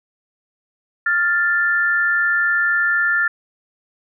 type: tone pair together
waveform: sine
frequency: 1400 / 1763.9 Hz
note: F6 / A6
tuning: +4 / +4 cents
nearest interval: major third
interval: 400 cents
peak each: -18 / -17 dBFS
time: 1.06-3.28 s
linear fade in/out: 5 ms
effects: none